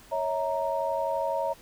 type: chord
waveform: sine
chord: A# diminished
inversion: first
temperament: equal with one note detuned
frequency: 554.4 / 646.1 / 932.3 Hz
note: C#5 / E5 / A#5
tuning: 0 / -35 / 0 cents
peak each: -30 dBFS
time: 0.11-1.54 s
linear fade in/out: 20 ms
effects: pink hiss -53 dBFS RMS until 1.61 s